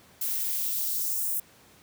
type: noise with high-pass filter sweep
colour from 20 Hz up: violet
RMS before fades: -29 dBFS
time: 0.21-1.4 s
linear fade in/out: 5 ms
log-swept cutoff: 1200 to 9600 Hz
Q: 1.2
effects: pink hiss -56 dBFS RMS until 1.82 s + high-pass 80 Hz 12 dB/octave